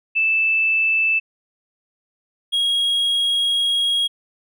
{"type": "tone pair in turn", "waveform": ["sine", "triangle"], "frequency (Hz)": [2637, 3289], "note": ["E7", "G#7"], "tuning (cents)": [0, -18], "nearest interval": "major third", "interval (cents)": 382, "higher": "second", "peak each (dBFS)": -15, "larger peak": "neither", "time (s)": [[0.15, 1.2], [2.52, 4.08]], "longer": "second", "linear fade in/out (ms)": 20, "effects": []}